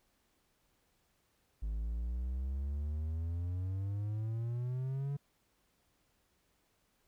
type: exponential sweep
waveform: triangle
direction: up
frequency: 52 to 143.2 Hz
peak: -32 dBFS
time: 1.62-5.17 s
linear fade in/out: 10 ms
effects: pink hiss -75 dBFS RMS until 7.07 s